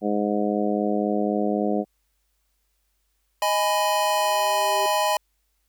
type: harmonic tone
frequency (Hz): 103.83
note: G#2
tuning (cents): 0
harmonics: 2 / 3 / 4 / 5 / 6 / 7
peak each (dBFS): -25 / -27 / -28 / -29 / -30 / -30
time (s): 0.01-1.85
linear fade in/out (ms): 50
type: chord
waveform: square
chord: G# minor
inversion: second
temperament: just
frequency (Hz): 623 / 830.6 / 996.7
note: D#5 / G#5 / B5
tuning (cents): +2 / 0 / +16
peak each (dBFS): -25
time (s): 3.42-5.17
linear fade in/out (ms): 2
type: tone with exponential growth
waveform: sine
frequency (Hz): 394.4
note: G4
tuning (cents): +11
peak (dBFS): -28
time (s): 3.66-4.86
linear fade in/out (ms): 0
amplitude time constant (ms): 260
effects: added 50 Hz sine -70 dBFS peak until 5.68 s + white hiss -73 dBFS RMS until 5.68 s